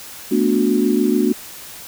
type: chord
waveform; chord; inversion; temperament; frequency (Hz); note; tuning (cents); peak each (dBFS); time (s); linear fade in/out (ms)
sine; B minor seventh; third; equal with one note detuned; 220 / 246.9 / 293.7 / 366.2; A3 / B3 / D4 / F#4; 0 / 0 / 0 / -18; -19; 0.31-1.33; 10
effects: white hiss -36 dBFS RMS until 1.87 s